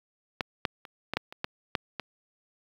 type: clicks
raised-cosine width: 0.3 ms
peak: -11 / -9 / -27 / -14 / -9 / -26 / -13 / -9 / -17 dBFS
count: 9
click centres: 0.408 / 0.652 / 0.852 / 1.136 / 1.17 / 1.325 / 1.444 / 1.752 / 1.997 s
effects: high-pass 80 Hz 12 dB/octave + 8-bit